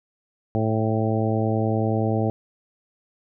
harmonic tone with a mistuned harmonic, 110 Hz, A2, in tune, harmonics 1 / 2 / 3 / 4 / 5 / 6 / 7, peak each -23 / -26 / -28 / -29 / -30 / -31 / -31 dBFS, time 0.55-2.3 s, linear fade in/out 0 ms, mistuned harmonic 7, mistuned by +20 cents, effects none

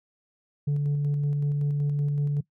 sine tone with tremolo, 144.8 Hz, D3, 24 cents flat, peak -19 dBFS, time 0.67-2.41 s, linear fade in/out 10 ms, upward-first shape square, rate 5.3 Hz, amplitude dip 25%, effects noise-tail reverb RT60 0.1 s tail -20 dB re dry + tanh soft clip ceiling -21 dBFS

